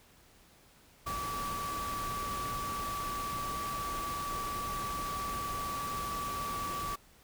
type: tone in noise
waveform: sine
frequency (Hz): 1151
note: D6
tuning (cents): -35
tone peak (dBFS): -35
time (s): 1.06-6.96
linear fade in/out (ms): 10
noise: pink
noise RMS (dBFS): -41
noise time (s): 1.06-6.96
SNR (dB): +3
effects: pink hiss -61 dBFS RMS until 7.23 s